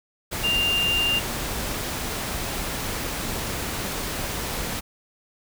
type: tone in noise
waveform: sine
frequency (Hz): 2794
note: F7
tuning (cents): 0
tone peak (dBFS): -20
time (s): 0.43-1.2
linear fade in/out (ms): 20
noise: pink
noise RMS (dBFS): -29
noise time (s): 0.31-4.81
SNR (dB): +6
effects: none